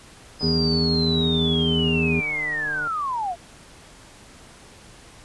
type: linear sweep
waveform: sine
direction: down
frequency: 5040 to 659.3 Hz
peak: -23 dBFS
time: 0.39-3.36 s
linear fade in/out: 50 ms
type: click train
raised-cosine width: 1 ms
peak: -25 dBFS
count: 373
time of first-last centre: 0.41-2.874 s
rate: 151 Hz
type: harmonic tone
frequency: 81.3 Hz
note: E2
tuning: 23 cents flat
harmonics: 1 / 2 / 3 / 5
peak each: -29 / -23 / -24 / -26 dBFS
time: 0.42-2.21 s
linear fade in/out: 20 ms
effects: pink hiss -47 dBFS RMS until 5.24 s + resampled to 24000 Hz